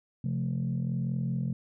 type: tone cluster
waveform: sine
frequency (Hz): 132.8 / 173.9 / 218.3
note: C3 / F3 / A3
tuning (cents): +26 / -7 / -13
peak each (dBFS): -29 / -32 / -34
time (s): 0.24-1.53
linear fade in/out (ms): 5
effects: tanh soft clip ceiling -22 dBFS